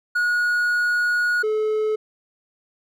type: tone pair in turn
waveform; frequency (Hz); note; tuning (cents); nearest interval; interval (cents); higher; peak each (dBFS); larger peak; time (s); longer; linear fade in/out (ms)
triangle; 1450 / 431.1; F#6 / A4; -35 / -35; octave + major sixth; 2100; first; -16 / -17; first; 0.15-1.43 / 1.43-1.96; first; 10
effects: none